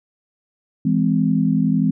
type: chord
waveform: sine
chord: E augmented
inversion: none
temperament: just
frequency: 164.81 / 206 / 257.5 Hz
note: E3 / G#3 / B#3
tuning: 0 / -14 / -28 cents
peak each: -19 dBFS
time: 0.85-1.91 s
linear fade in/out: 5 ms
effects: none